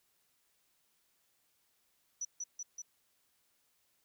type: tone with echo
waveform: sine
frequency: 5920 Hz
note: F#8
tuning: in tune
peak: -35 dBFS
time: 2.21-2.25 s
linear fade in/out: 5 ms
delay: 190 ms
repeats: 3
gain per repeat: -2 dB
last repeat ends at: 2.82 s
effects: white hiss -75 dBFS RMS until 4.04 s